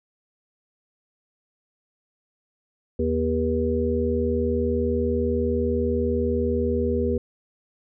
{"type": "harmonic tone", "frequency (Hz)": 80, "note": "D#2", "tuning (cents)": 49, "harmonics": [1, 3, 5, 6], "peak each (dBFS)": [-26, -26, -26, -26], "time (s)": [2.99, 7.18], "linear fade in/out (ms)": 5, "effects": []}